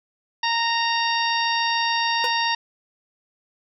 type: harmonic tone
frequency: 927 Hz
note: A#5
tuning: 10 cents flat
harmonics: 1 / 2 / 3 / 4 / 5 / 6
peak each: -23 / -26 / -28 / -29 / -30 / -31 dBFS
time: 0.43-2.55 s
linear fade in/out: 5 ms
type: tone with exponential decay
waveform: 25% pulse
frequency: 493.9 Hz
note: B4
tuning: in tune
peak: -20 dBFS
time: 2.24-2.33 s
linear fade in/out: 1 ms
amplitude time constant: 19 ms
effects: none